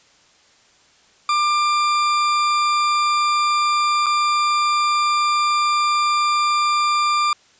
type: tone with dropouts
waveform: 40% pulse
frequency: 1191 Hz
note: D6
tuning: 24 cents sharp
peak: -15 dBFS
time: 1.29-7.33 s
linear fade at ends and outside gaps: 2 ms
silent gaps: 4.061-4.065 s
effects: white hiss -54 dBFS RMS until 7.59 s + resampled to 16000 Hz